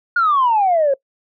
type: exponential sweep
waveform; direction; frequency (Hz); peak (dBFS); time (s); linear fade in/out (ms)
sine; down; 1450 to 532; -11; 0.16-0.94; 5
effects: noise-tail reverb RT60 0.1 s tail -23 dB re dry + tanh soft clip ceiling -8 dBFS